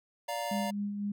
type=chord; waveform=square; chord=Bb major; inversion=first; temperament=just; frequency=582.7 / 699.2 / 932.3 Hz; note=D5 / F5 / Bb5; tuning=-14 / +2 / 0 cents; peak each=-38 dBFS; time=0.28-0.71 s; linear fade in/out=10 ms
type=tone with tremolo; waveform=sine; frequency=203.9 Hz; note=G#3; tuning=32 cents flat; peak=-30 dBFS; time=0.51-1.12 s; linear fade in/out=5 ms; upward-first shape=sine; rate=4 Hz; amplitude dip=40%
effects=none